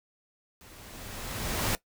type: noise with level ramp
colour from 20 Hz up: pink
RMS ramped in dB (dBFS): -52 to -27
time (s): 0.61-1.75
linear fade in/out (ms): 0
effects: noise-tail reverb RT60 0.1 s tail -18 dB re dry